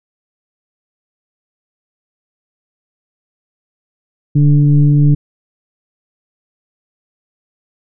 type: tone with frequency modulation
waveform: sine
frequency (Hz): 145.3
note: D3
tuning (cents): -18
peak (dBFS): -6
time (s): 4.35-5.15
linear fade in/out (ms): 10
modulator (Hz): 147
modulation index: 0.61
effects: none